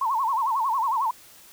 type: tone with vibrato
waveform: sine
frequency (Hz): 987.8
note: B5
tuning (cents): 0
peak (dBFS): -21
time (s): 0.01-1.11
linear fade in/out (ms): 5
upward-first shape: sine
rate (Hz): 11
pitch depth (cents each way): 210
effects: white hiss -50 dBFS RMS until 1.52 s